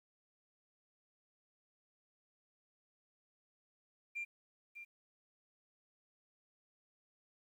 sine tone with echo, 2381 Hz, D7, 23 cents sharp, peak -37 dBFS, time 4.15-4.25 s, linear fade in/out 20 ms, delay 600 ms, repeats 1, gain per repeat -10 dB, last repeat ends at 4.85 s, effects tanh soft clip ceiling -35 dBFS + 12-bit

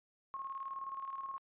sine tone with tremolo, 1082 Hz, C#6, 42 cents flat, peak -38 dBFS, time 0.34-1.38 s, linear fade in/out 0 ms, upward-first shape square, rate 19 Hz, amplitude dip 50%, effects resampled to 8000 Hz

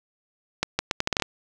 accelerating click train, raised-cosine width 0.2 ms, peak -5 dBFS, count 9, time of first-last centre 0.63-1.222 s, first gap 160 ms, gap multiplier 0.76, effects none

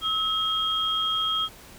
sine tone pair together, 1287 / 3243 Hz, E6 / G#7, -42 / -42 cents, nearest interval octave + major third, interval 1600 cents, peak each -28 / -24 dBFS, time 0.01-1.49 s, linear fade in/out 50 ms, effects pink hiss -47 dBFS RMS until 1.78 s

